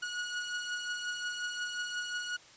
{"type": "beating tone pair", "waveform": "sawtooth", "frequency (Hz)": [1453, 1458.6], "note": ["F#6", "F#6"], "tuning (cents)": [-32, -25], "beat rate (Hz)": 5.6, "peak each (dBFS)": [-32, -38], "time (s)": [0.02, 2.37], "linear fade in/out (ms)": 10, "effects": ["white hiss -56 dBFS RMS until 2.56 s", "resampled to 16000 Hz"]}